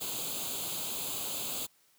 white noise with comb filter, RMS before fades -36 dBFS, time 0-1.67 s, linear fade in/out 20 ms, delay 0.27 ms, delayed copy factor +0.8, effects white hiss -67 dBFS RMS until 1.98 s + high-pass 100 Hz 12 dB/octave

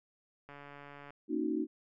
click train, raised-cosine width 0.5 ms, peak -35 dBFS, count 89, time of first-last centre 0.49-1.105 s, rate 143 Hz
sine chord, D# minor seventh, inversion second, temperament equal, 233.1 / 277.2 / 311.1 / 370 Hz, A#3 / C#4 / D#4 / F#4, 0 / 0 / 0 / 0 cents, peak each -38 / -37 / -33 / -38 dBFS, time 1.28-1.67 s, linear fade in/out 50 ms
effects none

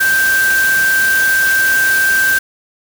sine tone in noise, 1568 Hz, G6, in tune, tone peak -10 dBFS, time 0-2.39 s, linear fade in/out 10 ms, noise white, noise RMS -21 dBFS, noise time 0-2.39 s, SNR +8 dB, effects none

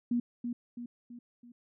sine tone with echo, 240.1 Hz, B3, 49 cents flat, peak -26 dBFS, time 0.11-0.2 s, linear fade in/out 5 ms, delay 330 ms, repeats 4, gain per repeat -6 dB, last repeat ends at 1.52 s, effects none

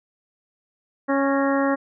harmonic tone with a mistuned harmonic, 275.9 Hz, C#4, 8 cents flat, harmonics 1 / 2 / 3 / 4 / 5 / 6 / 7, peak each -21 / -23 / -29 / -28 / -31 / -33 / -32 dBFS, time 1.08-1.76 s, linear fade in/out 20 ms, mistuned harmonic 7, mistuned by -59 cents, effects none

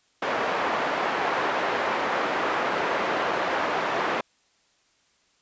pink band-pass noise, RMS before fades -26 dBFS, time 0.22-4.21 s, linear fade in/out 5 ms, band 500 to 1700 Hz, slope 12 dB/octave, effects white hiss -65 dBFS RMS until 5.41 s + resampled to 16000 Hz

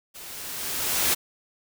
white noise with level ramp, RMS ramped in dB -42 to -21 dBFS, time 0.14-1.15 s, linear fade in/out 20 ms, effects none

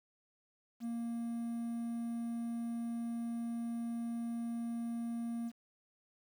triangle tone with quantisation, 233.1 Hz, A#3, in tune, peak -34 dBFS, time 0.8-5.52 s, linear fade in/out 50 ms, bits 10, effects none

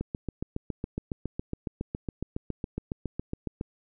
click train, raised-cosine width 3 ms, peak -18 dBFS, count 27, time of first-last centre 0.01-3.611 s, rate 7.22 Hz, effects none

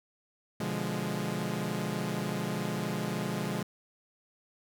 sawtooth chord, B diminished seventh, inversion none, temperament equal, 123.47 / 146.83 / 174.61 / 207.7 Hz, B2 / D3 / F3 / Ab3, 0 / 0 / 0 / 0 cents, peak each -35 / -34 / -32 / -31 dBFS, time 0.6-3.63 s, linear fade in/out 5 ms, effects none

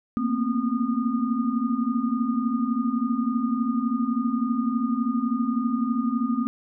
sine tone cluster, 227.6 / 239.8 / 263.3 / 1223 Hz, A#3 / A#3 / C4 / D#6, -41 / +49 / +11 / -30 cents, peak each -26 / -26 / -27 / -33 dBFS, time 0.17-6.47 s, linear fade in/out 0 ms, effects none

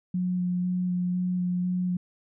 sine tone with vibrato, 180.1 Hz, F#3, 46 cents flat, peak -24 dBFS, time 0.14-1.97 s, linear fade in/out 5 ms, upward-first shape square, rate 2 Hz, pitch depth 10 cents each way, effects none

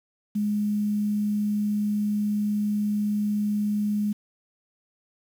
sine tone with quantisation, 208.2 Hz, G#3, 5 cents sharp, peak -22 dBFS, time 0.35-4.13 s, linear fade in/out 10 ms, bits 8, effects none

